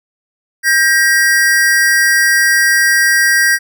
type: tone pair together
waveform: square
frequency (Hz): 1594.2 / 1900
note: G6 / A#6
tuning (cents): +29 / +33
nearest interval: minor third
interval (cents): 304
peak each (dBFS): -12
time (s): 0.63-3.59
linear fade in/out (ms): 50
effects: none